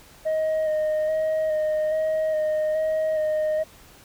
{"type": "tone with vibrato", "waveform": "sine", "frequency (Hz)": 623, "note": "D#5", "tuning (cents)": 2, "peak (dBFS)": -18, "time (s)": [0.25, 3.64], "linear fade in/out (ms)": 20, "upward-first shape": "square", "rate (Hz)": 1.2, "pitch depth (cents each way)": 16, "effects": ["tanh soft clip ceiling -20 dBFS", "pink hiss -50 dBFS RMS until 4.04 s"]}